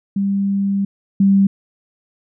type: tone pair in turn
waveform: sine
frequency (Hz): 197.9 / 196.31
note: G3 / G3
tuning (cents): +17 / +3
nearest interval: unison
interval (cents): 14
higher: first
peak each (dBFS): -15 / -9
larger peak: second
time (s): 0.16-0.85 / 1.2-1.47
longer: first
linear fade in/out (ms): 5
effects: none